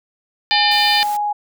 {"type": "harmonic tone", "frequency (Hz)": 600, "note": "D5", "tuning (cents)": 37, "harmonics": [3, 4, 5, 6, 7, 8], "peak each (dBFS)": [-21, -21, -21, -21, -21, -21], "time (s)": [0.51, 1.03], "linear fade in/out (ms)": 0}
{"type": "tone", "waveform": "sine", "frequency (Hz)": 830.6, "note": "G#5", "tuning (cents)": 0, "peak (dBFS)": -17, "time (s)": [0.51, 1.33], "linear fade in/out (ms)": 10}
{"type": "noise", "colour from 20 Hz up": "white", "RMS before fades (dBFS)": -34, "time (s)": [0.71, 1.17], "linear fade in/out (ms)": 5}
{"effects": []}